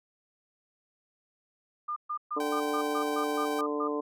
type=tone bursts; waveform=sine; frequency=1206 Hz; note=D6; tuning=46 cents sharp; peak=-30 dBFS; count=10; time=1.88-3.88 s; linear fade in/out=10 ms; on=83 ms; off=130 ms
type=harmonic tone; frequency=147.5 Hz; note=D3; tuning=8 cents sharp; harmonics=2 / 3 / 4 / 5 / 6 / 7; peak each=-33 / -32 / -38 / -45 / -46 / -37 dBFS; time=2.36-4.01 s; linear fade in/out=10 ms
type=tone with tremolo; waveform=sawtooth; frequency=775 Hz; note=G5; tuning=20 cents flat; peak=-30 dBFS; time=2.4-3.61 s; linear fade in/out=2 ms; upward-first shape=triangle; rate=18 Hz; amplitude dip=25%
effects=none